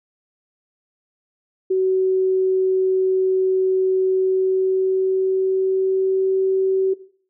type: tone with pitch glide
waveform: sine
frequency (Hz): 376.4 to 381.4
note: F#4 to G4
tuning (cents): +30 to -47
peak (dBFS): -15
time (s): 1.7-6.94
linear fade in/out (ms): 10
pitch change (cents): +23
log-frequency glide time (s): 4.05-6.38
effects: noise-tail reverb RT60 0.5 s tail -17 dB re dry